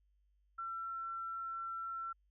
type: tone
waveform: sine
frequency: 1349 Hz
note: E6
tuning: 40 cents sharp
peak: -39 dBFS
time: 0.58-2.13 s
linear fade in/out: 10 ms
effects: added 50 Hz sine -70 dBFS peak until 2.3 s